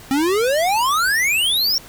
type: exponential sweep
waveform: square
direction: up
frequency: 261.6 to 5630 Hz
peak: -16 dBFS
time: 0.11-1.78 s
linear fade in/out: 0 ms
effects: pink hiss -41 dBFS RMS until 1.88 s